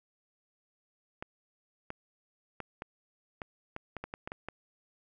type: clicks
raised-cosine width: 0.5 ms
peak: -23 dBFS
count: 12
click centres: 1.225 / 1.904 / 2.603 / 2.821 / 3.418 / 3.764 / 3.967 / 4.04 / 4.139 / 4.275 / 4.319 / 4.486 s
effects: none